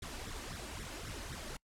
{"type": "noise with flanger", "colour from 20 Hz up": "pink", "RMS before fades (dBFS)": -44, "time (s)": [0.02, 1.57], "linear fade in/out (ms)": 5, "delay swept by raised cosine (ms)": [0.53, 3.43], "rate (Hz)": 3.8, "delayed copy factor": 0.8, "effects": ["noise-tail reverb RT60 0.1 s tail -25 dB re dry", "low-pass 10000 Hz 12 dB/octave"]}